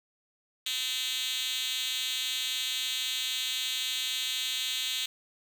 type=tone with high-pass filter; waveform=5% pulse; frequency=256.2 Hz; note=C4; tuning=36 cents flat; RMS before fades=-32 dBFS; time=0.66-5.06 s; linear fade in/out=5 ms; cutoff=3700 Hz; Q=3.3; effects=none